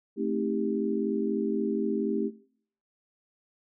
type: chord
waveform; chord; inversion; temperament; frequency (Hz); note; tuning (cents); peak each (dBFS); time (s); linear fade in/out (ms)
sine; A half-diminished seventh; none; just; 220 / 264 / 316.8 / 396; A3 / C4 / Eb4 / G4; 0 / +16 / +31 / +18; -31 / -33 / -32 / -31; 0.16-2.31; 50
effects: noise-tail reverb RT60 0.6 s tail -20 dB re dry